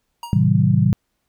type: tone with exponential decay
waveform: square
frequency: 944 Hz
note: A#5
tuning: 22 cents sharp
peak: -27 dBFS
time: 0.23-0.47 s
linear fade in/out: 2 ms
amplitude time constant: 51 ms
type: chord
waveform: sine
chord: A diminished seventh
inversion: none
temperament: just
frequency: 110 / 132 / 158.4 / 190.08 Hz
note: A2 / C3 / Eb3 / Gb3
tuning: 0 / +16 / +31 / +47 cents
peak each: -18 dBFS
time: 0.33-0.93 s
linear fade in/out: 0 ms
effects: pink hiss -72 dBFS RMS until 1.28 s